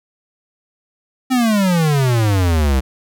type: exponential sweep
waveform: square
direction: down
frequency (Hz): 264.1 to 63.4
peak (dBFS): -13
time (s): 1.3-2.81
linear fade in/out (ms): 20
effects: none